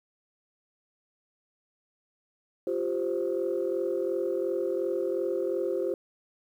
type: chord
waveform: sine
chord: F suspended second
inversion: none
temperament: equal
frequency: 349.2 / 392 / 523.3 Hz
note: F4 / G4 / C5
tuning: 0 / 0 / 0 cents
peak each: -30 dBFS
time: 2.67-5.94 s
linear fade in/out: 2 ms
effects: tanh soft clip ceiling -19 dBFS + 10-bit